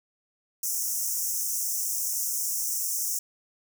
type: high-pass noise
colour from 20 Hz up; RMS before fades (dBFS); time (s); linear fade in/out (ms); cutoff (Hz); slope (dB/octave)
pink; -29; 0.63-3.19; 5; 5500; 96
effects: none